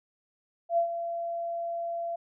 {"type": "tone with ADSR envelope", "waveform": "sine", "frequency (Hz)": 680, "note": "F5", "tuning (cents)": -46, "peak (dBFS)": -20, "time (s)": [0.69, 2.16], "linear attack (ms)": 85, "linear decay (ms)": 98, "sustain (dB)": -10, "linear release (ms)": 8, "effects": []}